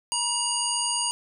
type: harmonic tone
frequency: 954 Hz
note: A#5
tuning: 40 cents sharp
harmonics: 1 / 3 / 5 / 7 / 9 / 10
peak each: -31 / -31 / -31 / -31 / -31 / -31 dBFS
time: 0.12-1.11 s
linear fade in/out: 0 ms
effects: none